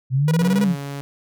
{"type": "linear two-way sweep", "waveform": "sine", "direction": "up then down", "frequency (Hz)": [124.7, 206.7, 157.7], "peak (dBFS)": -15, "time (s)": [0.1, 0.76], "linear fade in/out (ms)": 50, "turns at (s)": 0.63}
{"type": "tone bursts", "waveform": "sawtooth", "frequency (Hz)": 484.2, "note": "B4", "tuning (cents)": -34, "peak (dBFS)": -19, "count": 7, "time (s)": [0.28, 0.642], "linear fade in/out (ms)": 2, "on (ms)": 32, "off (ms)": 23}
{"type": "tone", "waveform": "sawtooth", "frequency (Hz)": 140.7, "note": "C#3", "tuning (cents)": 26, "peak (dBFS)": -24, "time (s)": [0.41, 1.01], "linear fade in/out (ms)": 0}
{"effects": []}